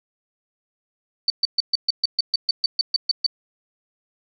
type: tone bursts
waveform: sine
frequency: 4544 Hz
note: C#8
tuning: 42 cents sharp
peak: -15 dBFS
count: 14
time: 1.28-3.264 s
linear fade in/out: 2 ms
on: 21 ms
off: 130 ms
effects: none